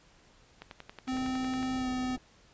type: click train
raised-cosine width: 0.3 ms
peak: -27 dBFS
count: 12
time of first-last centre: 0.62-1.629 s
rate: 10.9 Hz
type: tone with pitch glide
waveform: square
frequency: 258.6 to 254.5 Hz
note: C4 to C4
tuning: -20 to -48 cents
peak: -31 dBFS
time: 1.07-2.17 s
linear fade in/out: 20 ms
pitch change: -28 cents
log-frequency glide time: 1.77-1.88 s
type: low-pass noise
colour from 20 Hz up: pink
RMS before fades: -46 dBFS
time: 1.12-2.18 s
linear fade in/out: 0 ms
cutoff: 740 Hz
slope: 24 dB/octave
effects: pink hiss -61 dBFS RMS until 2.53 s + resampled to 16000 Hz